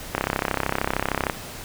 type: click train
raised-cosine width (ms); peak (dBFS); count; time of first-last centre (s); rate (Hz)
0.5; -6; 39; 0.15-1.298; 33.1
effects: pink hiss -37 dBFS RMS until 1.64 s